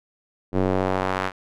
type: tone with band-pass filter sweep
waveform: square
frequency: 47.01 Hz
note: F#1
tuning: 28 cents sharp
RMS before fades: -23 dBFS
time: 0.52-1.32 s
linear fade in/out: 50 ms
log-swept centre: 350 to 1500 Hz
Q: 1
effects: none